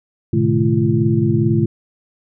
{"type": "tone cluster", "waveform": "sine", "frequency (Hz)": [108.6, 126.2, 150.8, 216.1, 340.7], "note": ["A2", "B2", "D3", "A3", "F4"], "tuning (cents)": [-22, 38, 46, -31, -43], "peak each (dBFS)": -19, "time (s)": [0.33, 1.66], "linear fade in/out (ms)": 5, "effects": []}